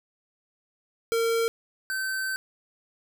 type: tone pair in turn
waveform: square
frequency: 458.2 / 1541.2 Hz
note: A#4 / G6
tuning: -30 / -30 cents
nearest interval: octave + major sixth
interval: 2100 cents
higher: second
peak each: -23 / -28 dBFS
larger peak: first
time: 1.12-1.48 / 1.9-2.36 s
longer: second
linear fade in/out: 0 ms
effects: none